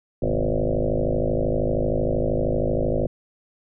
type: tone with frequency modulation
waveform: sine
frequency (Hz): 252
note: B3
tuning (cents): +35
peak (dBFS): -19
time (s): 0.22-3.07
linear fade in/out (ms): 5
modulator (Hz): 52.9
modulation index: 6.7
effects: none

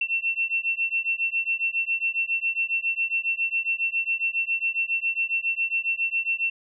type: beating tone pair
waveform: sine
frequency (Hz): 2700 / 2707.3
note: E7 / E7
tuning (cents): +41 / +46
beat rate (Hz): 7.3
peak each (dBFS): -26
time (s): 0.01-6.5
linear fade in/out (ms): 5
effects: none

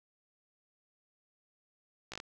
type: slowing click train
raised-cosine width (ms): 0.2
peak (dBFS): -24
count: 5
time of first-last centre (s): 2.12-2.201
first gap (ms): 16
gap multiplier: 1.16
effects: none

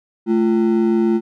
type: ring-modulated tone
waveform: triangle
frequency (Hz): 281.8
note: C#4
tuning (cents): +29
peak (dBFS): -8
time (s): 0.26-1.21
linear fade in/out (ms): 50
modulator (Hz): 63.2
effects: none

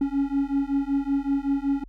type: beating tone pair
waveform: triangle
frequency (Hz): 275.4 / 280.7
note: C#4 / C#4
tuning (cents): -11 / +22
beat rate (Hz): 5.3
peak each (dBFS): -23 / -23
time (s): 0.01-1.84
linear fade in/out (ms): 5
effects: added 42 Hz sine -43 dBFS peak until 1.88 s

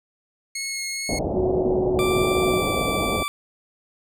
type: tone with vibrato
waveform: 15% pulse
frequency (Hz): 2172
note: C#7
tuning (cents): -36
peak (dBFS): -20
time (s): 0.55-1.19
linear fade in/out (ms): 5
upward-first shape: sine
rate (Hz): 2.4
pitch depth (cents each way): 9
type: low-pass noise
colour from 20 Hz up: white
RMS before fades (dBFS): -25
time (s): 1.09-3.23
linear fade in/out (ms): 2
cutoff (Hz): 740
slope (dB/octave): 48
type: tone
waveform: sine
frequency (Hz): 370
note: F#4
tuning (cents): 0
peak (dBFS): -20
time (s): 1.33-2.64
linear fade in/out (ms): 50
type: tone with pitch glide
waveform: 20% pulse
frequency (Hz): 1174.7 to 1165.2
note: D6 to D6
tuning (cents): 0 to -14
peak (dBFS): -20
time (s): 1.99-3.28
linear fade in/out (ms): 0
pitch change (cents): -14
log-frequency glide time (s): 2.37-2.72
effects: none

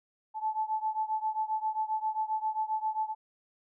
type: beating tone pair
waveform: sine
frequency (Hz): 867 / 874.5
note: A5 / A5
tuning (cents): -26 / -11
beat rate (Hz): 7.5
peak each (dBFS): -31 / -33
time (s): 0.34-3.15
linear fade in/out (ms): 50
effects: none

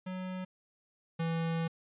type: tone pair in turn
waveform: square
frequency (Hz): 185 / 164.82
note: F#3 / E3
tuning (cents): 0 / 0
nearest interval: major second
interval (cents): 200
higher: first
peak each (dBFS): -37 / -31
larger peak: second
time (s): 0.06-0.45 / 1.19-1.68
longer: second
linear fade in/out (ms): 10
effects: resampled to 8000 Hz

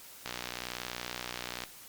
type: click train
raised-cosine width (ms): 0.2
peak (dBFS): -18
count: 85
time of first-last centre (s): 0.26-1.637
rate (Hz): 61
effects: white hiss -51 dBFS RMS until 1.88 s + Opus 48 kbps

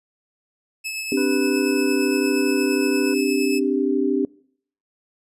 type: tone with tremolo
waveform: sawtooth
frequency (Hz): 2600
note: E7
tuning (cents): -24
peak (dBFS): -22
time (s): 0.84-3.6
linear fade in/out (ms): 20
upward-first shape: triangle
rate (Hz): 8.6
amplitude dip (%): 35
type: chord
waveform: sine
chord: C suspended second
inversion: none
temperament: just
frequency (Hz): 261.6 / 294.3 / 392.4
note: C4 / D4 / G4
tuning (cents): 0 / +4 / +2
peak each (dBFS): -22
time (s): 1.12-4.25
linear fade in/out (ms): 2
type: harmonic tone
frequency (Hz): 493.9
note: B4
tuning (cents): 0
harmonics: 1 / 2 / 3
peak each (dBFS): -31 / -39 / -35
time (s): 1.17-3.14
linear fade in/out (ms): 5
effects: noise-tail reverb RT60 0.6 s tail -24 dB re dry + resampled to 32000 Hz

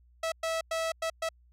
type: tone bursts at uneven times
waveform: sawtooth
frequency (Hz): 652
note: E5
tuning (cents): -19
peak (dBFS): -25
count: 5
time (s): 0.23-0.32 / 0.43-0.61 / 0.71-0.92 / 1.02-1.1 / 1.22-1.29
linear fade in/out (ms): 5
effects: added 60 Hz sine -58 dBFS peak until 1.52 s + low-pass 10000 Hz 12 dB/octave

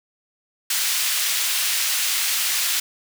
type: high-pass noise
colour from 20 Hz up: pink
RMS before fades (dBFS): -22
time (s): 0.7-2.8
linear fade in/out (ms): 5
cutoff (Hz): 2500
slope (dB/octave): 12
effects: none

